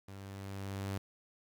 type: tone with level ramp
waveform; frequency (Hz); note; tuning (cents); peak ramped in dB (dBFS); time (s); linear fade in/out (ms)
sawtooth; 98; G2; 0; -43 to -31; 0.08-0.98; 5
effects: 11-bit